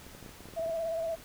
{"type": "clicks", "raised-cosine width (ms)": 2, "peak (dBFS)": -35, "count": 12, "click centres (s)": [0.066, 0.15, 0.227, 0.262, 0.293, 0.406, 0.456, 0.487, 0.537, 0.595, 0.661, 0.696]}
{"type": "tone with vibrato", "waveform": "sine", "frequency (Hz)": 658, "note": "E5", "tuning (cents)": -3, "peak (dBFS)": -30, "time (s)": [0.56, 1.16], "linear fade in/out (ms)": 20, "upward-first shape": "sine", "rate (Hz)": 17, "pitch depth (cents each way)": 35}
{"effects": ["pink hiss -51 dBFS RMS until 1.24 s"]}